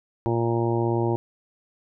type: harmonic tone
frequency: 116.54 Hz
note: A#2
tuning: in tune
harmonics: 1 / 2 / 3 / 4 / 5 / 6 / 7 / 8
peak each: -25 / -31 / -24 / -33 / -34 / -37 / -33 / -33 dBFS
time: 0.26-1.16 s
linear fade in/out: 0 ms
effects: none